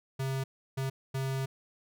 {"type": "tone bursts at uneven times", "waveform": "square", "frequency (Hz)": 133.8, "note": "C3", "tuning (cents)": 39, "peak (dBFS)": -31, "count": 3, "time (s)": [[0.19, 0.44], [0.77, 0.9], [1.14, 1.46]], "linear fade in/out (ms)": 10, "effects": []}